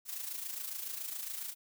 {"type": "noise with amplitude modulation", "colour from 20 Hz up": "blue", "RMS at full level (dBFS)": -38, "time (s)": [0.05, 1.55], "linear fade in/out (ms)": 50, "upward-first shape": "sine", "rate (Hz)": 27.2, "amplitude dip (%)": 60, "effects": []}